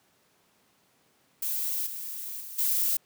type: noise with level steps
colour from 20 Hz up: violet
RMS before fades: -30 / -37 / -41 / -26 dBFS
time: 1.42-2.97 s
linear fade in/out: 5 ms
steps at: 1.86 / 2.4 / 2.58 s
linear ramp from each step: 10 ms
effects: pink hiss -66 dBFS RMS until 3.05 s + high-pass 150 Hz 12 dB/octave